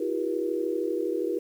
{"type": "tone cluster", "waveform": "sine", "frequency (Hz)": [325.7, 358.6, 399.4, 478.9], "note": ["E4", "F4", "G4", "A#4"], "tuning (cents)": [-21, 46, 32, 47], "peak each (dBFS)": -31, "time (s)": [0, 1.39], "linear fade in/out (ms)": 5, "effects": ["9-bit"]}